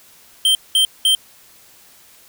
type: tone bursts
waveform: square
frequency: 3136 Hz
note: G7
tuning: in tune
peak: -12 dBFS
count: 3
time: 0.45-1.15 s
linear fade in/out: 2 ms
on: 100 ms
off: 200 ms
effects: white hiss -48 dBFS RMS until 2.28 s